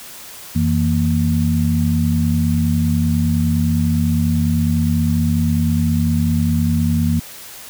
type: tone cluster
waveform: sine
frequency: 87.9 / 162.4 / 232.3 Hz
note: F2 / E3 / A#3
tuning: +12 / -26 / -6 cents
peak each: -18 dBFS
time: 0.55-7.2 s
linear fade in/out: 10 ms
effects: white hiss -36 dBFS RMS until 7.69 s